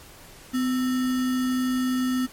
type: tone with sample-and-hold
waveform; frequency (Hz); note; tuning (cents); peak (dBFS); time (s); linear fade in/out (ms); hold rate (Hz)
sine; 254.3; C4; -49; -21; 0.53-2.27; 20; 1575
effects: pink hiss -47 dBFS RMS until 2.32 s + MP3 64 kbps